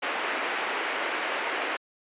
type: band-pass noise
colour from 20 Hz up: white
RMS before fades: -30 dBFS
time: 0.02-1.77 s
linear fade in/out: 10 ms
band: 310 to 2500 Hz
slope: 24 dB/octave
effects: resampled to 8000 Hz